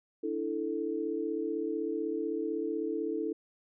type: chord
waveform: sine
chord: D suspended second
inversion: none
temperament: equal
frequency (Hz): 293.7 / 329.6 / 440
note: D4 / E4 / A4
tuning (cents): 0 / 0 / 0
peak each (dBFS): -37 / -34 / -34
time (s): 0.23-3.33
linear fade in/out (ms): 10
effects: none